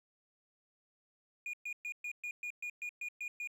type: tone bursts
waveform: triangle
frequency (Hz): 2439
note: D#7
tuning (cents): -35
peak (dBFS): -36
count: 11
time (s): 1.46-3.474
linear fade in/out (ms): 2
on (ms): 74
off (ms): 120
effects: none